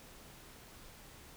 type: silence
effects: pink hiss -55 dBFS RMS until 1.36 s